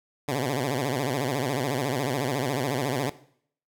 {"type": "tone with vibrato", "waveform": "10% pulse", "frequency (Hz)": 134, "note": "C3", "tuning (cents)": 42, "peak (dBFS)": -17, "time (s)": [0.28, 3.1], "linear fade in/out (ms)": 5, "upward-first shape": "sine", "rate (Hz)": 14, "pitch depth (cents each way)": 170, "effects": ["noise-tail reverb RT60 0.6 s tail -17 dB re dry"]}